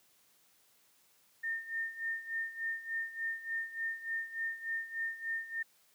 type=tone with tremolo; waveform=sine; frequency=1818 Hz; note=A#6; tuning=44 cents flat; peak=-32 dBFS; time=1.43-5.63 s; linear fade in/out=10 ms; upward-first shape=sine; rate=3.4 Hz; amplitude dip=80%; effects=white hiss -68 dBFS RMS until 5.94 s + high-pass 100 Hz 12 dB/octave